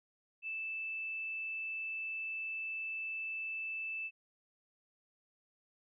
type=tone; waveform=sine; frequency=2637 Hz; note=E7; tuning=in tune; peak=-37 dBFS; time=0.42-4.11 s; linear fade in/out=50 ms; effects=none